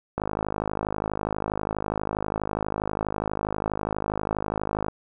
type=click train; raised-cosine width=1 ms; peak=-12 dBFS; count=247; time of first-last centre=0.18-4.884 s; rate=52.3 Hz; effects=none